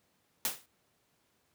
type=noise with exponential decay; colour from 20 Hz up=white; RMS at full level=-28 dBFS; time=0.45-0.66 s; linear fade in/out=1 ms; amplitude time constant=44 ms; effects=pink hiss -73 dBFS RMS until 1.54 s + high-pass 100 Hz 12 dB/octave